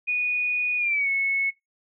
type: tone with pitch glide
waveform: sine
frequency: 2467 to 2198 Hz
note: D#7 to C#7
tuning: -15 to -15 cents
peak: -21 dBFS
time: 0.07-1.51 s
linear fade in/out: 20 ms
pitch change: -200 cents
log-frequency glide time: 0.78-1.09 s
effects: noise-tail reverb RT60 0.2 s tail -23 dB re dry